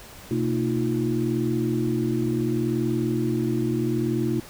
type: tone cluster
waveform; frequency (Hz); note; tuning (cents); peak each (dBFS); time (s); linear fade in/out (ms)
sine; 126.2 / 229.1 / 309.1 / 349.8; B2 / A#3 / D#4 / F4; +38 / -30 / -11 / +3; -27; 0.31-4.4; 2
effects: pink hiss -44 dBFS RMS until 4.49 s